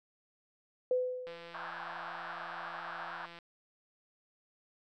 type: tone with exponential decay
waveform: sine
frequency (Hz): 504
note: B4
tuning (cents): +35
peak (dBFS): -25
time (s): 0.91-1.74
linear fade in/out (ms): 2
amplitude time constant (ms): 180
type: click train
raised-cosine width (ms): 0.3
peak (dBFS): -34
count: 361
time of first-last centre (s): 1.27-3.388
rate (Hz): 170
type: band-pass noise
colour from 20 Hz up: white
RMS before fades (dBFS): -43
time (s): 1.54-3.26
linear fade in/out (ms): 5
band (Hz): 630 to 1700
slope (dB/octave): 96
effects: none